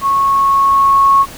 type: tone with level ramp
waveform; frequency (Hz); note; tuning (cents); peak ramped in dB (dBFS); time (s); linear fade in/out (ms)
sine; 1100; C#6; -14; -10 to -5; 0.01-1.26; 50
effects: pink hiss -32 dBFS RMS until 1.37 s